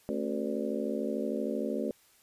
harmonic tone with a mistuned harmonic, 73.2 Hz, D2, 5 cents flat, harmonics 3 / 4 / 5 / 6 / 7 / 8, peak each -35 / -36 / -37 / -38 / -38 / -39 dBFS, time 0.09-1.91 s, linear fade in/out 0 ms, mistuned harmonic 4, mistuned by -130 cents, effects white hiss -63 dBFS RMS until 2.22 s + resampled to 32000 Hz

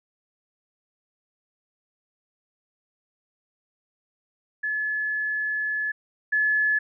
sine tone pair in turn, 1715 / 1715 Hz, A6 / A6, -45 / -45 cents, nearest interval unison, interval 0 cents, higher neither, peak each -24 / -19 dBFS, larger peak second, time 4.63-5.92 / 6.32-6.79 s, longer first, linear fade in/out 10 ms, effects none

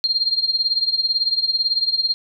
sine tone with tremolo, 4206 Hz, C8, 8 cents sharp, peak -13 dBFS, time 0.04-2.14 s, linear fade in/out 0 ms, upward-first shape triangle, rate 18 Hz, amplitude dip 90%, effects none

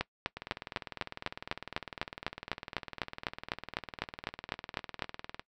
two click trains, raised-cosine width 0.3 ms, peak -14 / -23 dBFS, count 21 / 101, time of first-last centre 0.01-5.023 / 0.37-5.395 s, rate 3.99 / 19.9 Hz, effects noise-tail reverb RT60 0.1 s tail -20 dB re dry

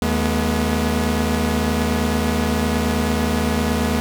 sawtooth tone cluster, 78 / 212.9 / 242.4 Hz, D#2 / G#3 / B3, +5 / +43 / -32 cents, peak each -18 dBFS, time 0.02-4 s, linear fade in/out 0 ms, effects none

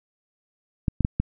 clicks, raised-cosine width 5 ms, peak -9 dBFS, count 4, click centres 0.882 / 1.007 / 1.049 / 1.2 s, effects none

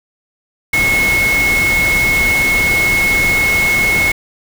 sine tone in noise, 2181 Hz, C#7, 29 cents flat, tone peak -11 dBFS, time 0.73-4.12 s, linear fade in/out 5 ms, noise pink, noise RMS -20 dBFS, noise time 0.73-4.12 s, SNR +6 dB, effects none

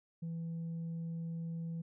sine tone, 165.8 Hz, E3, 10 cents sharp, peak -35 dBFS, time 0.22-1.82 s, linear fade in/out 10 ms, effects tanh soft clip ceiling -36 dBFS

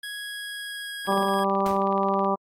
25% pulse tone with pitch glide, 1663 to 1643.9 Hz, G#6 to G#6, +2 to -18 cents, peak -29 dBFS, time 0.03-1.44 s, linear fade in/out 5 ms, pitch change -20 cents, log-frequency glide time 0.14-1.32 s
harmonic tone, 196 Hz, G3, in tune, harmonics 1 / 2 / 3 / 4 / 5 / 6, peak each -28 / -28 / -28 / -28 / -28 / -28 dBFS, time 1.07-2.36 s, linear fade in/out 20 ms
click train, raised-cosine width 0.3 ms, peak -29 dBFS, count 23, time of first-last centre 1.07-2.246 s, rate 18.7 Hz
pink noise with exponential decay, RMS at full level -33 dBFS, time 1.66-1.85 s, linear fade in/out 1 ms, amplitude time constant 41 ms
effects AAC 48 kbps

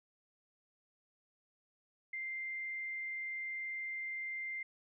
sine tone, 2093 Hz, C7, in tune, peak -38 dBFS, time 2.13-4.63 s, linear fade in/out 5 ms, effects none

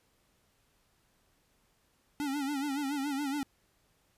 square tone with vibrato, 281.6 Hz, C#4, 27 cents sharp, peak -32 dBFS, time 2.2-3.43 s, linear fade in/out 0 ms, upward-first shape sine, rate 7.1 Hz, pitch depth 93 cents each way, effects pink hiss -71 dBFS RMS until 4.17 s + resampled to 32000 Hz

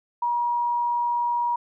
sine tone, 956 Hz, A#5, 43 cents sharp, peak -21 dBFS, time 0.22-1.56 s, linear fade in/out 5 ms, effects none

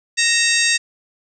harmonic tone with a mistuned harmonic, 932.3 Hz, A#5, in tune, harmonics 2 / 3 / 4 / 5 / 6 / 7 / 8 / 9, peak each -19 / -21 / -22 / -23 / -24 / -24 / -25 / -26 dBFS, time 0.17-0.78 s, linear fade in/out 20 ms, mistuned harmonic 3, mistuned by -85 cents, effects none

